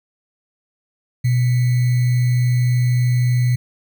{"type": "tone with sample-and-hold", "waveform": "sine", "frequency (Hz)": 123.47, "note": "B2", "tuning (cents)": 0, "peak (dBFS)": -13, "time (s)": [1.24, 3.56], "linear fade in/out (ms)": 10, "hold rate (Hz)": 2100, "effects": []}